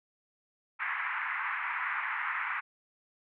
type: band-pass noise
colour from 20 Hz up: white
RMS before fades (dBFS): -34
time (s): 0.79-2.61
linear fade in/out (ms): 20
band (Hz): 940 to 2200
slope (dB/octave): 48
effects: none